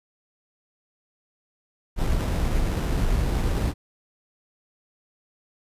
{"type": "noise with sample-and-hold", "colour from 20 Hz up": "brown", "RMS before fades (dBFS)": -23, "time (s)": [1.96, 3.74], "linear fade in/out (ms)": 50, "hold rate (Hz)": 4410, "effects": ["resampled to 32000 Hz"]}